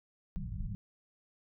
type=low-pass noise; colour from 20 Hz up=pink; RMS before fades=-38 dBFS; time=0.36-0.75 s; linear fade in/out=0 ms; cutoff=200 Hz; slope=96 dB/octave; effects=none